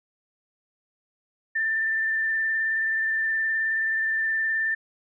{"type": "tone with vibrato", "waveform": "sine", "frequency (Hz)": 1782, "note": "A6", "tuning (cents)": 22, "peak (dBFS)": -22, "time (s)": [1.55, 4.75], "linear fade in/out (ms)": 10, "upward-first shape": "sine", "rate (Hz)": 19, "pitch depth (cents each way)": 16, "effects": []}